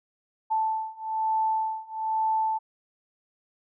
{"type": "beating tone pair", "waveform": "sine", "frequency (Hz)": [879, 880.1], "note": ["A5", "A5"], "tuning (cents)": [-2, 0], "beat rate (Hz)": 1.1, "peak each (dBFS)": [-28, -27], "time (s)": [0.5, 2.59], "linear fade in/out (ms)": 20, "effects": []}